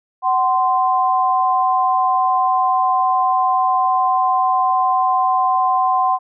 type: tone pair together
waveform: sine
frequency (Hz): 750.6 / 1040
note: F#5 / C6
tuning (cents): +25 / -11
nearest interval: tritone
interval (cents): 564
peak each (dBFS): -16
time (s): 0.22-6.19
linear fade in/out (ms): 50
effects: none